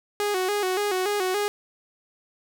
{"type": "tone with vibrato", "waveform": "sawtooth", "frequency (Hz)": 390.8, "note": "G4", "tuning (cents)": -5, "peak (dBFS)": -19, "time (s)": [0.2, 1.48], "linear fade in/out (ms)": 0, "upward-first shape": "square", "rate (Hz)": 3.5, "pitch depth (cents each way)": 93, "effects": []}